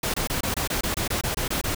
pink noise bursts, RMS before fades -26 dBFS, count 13, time 0.03-1.748 s, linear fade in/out 5 ms, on 110 ms, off 24 ms, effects none

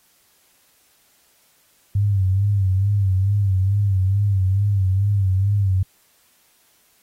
sine tone with vibrato, 98 Hz, G2, in tune, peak -15 dBFS, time 1.95-5.83 s, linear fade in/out 5 ms, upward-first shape sine, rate 2.3 Hz, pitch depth 80 cents each way, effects white hiss -59 dBFS RMS until 7.02 s + AAC 48 kbps

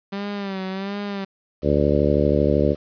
sawtooth tone with vibrato, 196 Hz, G3, in tune, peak -22 dBFS, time 0.12-1.25 s, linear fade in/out 10 ms, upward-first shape sine, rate 1.4 Hz, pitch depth 69 cents each way
harmonic tone, 72.8 Hz, D2, 15 cents flat, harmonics 1 / 2 / 3 / 4 / 5 / 6 / 7 / 8, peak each -24 / -24 / -24 / -24 / -24 / -24 / -24 / -24 dBFS, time 1.62-2.76 s, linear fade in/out 50 ms
effects resampled to 11025 Hz + 8-bit

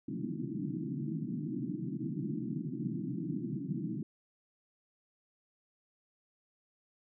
pink band-pass noise, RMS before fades -37 dBFS, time 0.08-4.03 s, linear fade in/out 5 ms, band 130 to 340 Hz, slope 96 dB/octave, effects none

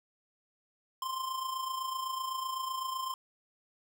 square tone with amplitude modulation, 1046.5 Hz, C6, in tune, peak -32 dBFS, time 1.02-3.14 s, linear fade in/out 2 ms, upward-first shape sine, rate 27.9 Hz, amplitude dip 55%, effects none

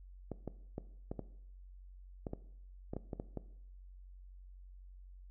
clicks, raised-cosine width 2 ms, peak -26 dBFS, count 12, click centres 0.317 / 0.477 / 0.781 / 1.115 / 1.193 / 2.268 / 2.334 / 2.935 / 2.966 / 3.132 / 3.199 / 3.373 s, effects noise-tail reverb RT60 0.7 s tail -17 dB re dry + added 46 Hz sine -51 dBFS peak until 5.3 s

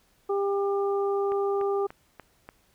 harmonic tone, 398.5 Hz, G4, 28 cents sharp, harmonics 1 / 2 / 3, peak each -24 / -33 / -35 dBFS, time 0.29-1.87 s, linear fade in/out 10 ms
click train, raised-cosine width 0.5 ms, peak -26 dBFS, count 5, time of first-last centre 1.32-2.49 s, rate 3.42 Hz
effects pink hiss -65 dBFS RMS until 2.74 s

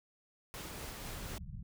pink noise with tremolo, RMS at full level -44 dBFS, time 0.54-1.38 s, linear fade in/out 0 ms, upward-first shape triangle, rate 4.1 Hz, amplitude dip 25%
pink low-pass noise, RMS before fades -46 dBFS, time 1.04-1.63 s, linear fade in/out 5 ms, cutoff 200 Hz, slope 96 dB/octave
effects none

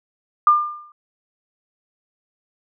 sine tone with exponential decay, 1200 Hz, D6, 37 cents sharp, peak -7 dBFS, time 0.47-0.92 s, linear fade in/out 2 ms, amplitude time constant 97 ms, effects none

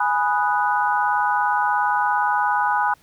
sine chord, G# minor seventh, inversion none, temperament equal, 830.6 / 987.8 / 1244.5 / 1480 Hz, G#5 / B5 / D#6 / F#6, 0 / 0 / 0 / 0 cents, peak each -21 / -22 / -26 / -24 dBFS, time 0-2.94 s, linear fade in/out 5 ms, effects pink hiss -56 dBFS RMS until 3.02 s

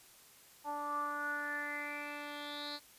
10% pulse tone with low-pass filter sweep, 292.3 Hz, D4, 8 cents flat, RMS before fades -40 dBFS, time 0.64-2.8 s, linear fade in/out 50 ms, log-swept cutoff 920 to 4300 Hz, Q 8.1, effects white hiss -60 dBFS RMS until 2.98 s + resampled to 32000 Hz

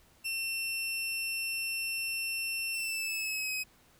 sawtooth tone with pitch glide, 2700 to 2534 Hz, E7 to D#7, +41 to +31 cents, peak -29 dBFS, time 0.24-3.64 s, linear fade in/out 20 ms, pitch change -110 cents, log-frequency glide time 2.73-3.53 s, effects pink hiss -63 dBFS RMS until 3.99 s

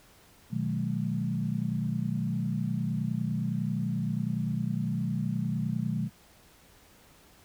sine chord, B dominant seventh, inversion none, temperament equal with one note detuned, 123.47 / 155.56 / 185 / 215.2 Hz, B2 / D#3 / F#3 / A3, 0 / 0 / 0 / -38 cents, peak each -33 dBFS, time 0.5-6.1 s, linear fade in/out 50 ms, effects pink hiss -58 dBFS RMS until 7.44 s

